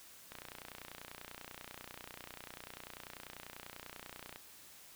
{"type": "click train", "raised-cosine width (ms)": 0.3, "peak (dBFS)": -30, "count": 123, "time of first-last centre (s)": [0.32, 4.36], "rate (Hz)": 30.2, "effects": ["white hiss -57 dBFS RMS until 4.95 s"]}